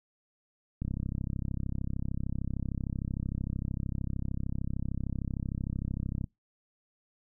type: click train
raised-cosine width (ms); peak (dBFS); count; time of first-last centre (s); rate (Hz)
5; -21; 181; 0.82-6.242; 33.2
effects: noise-tail reverb RT60 0.2 s tail -26 dB re dry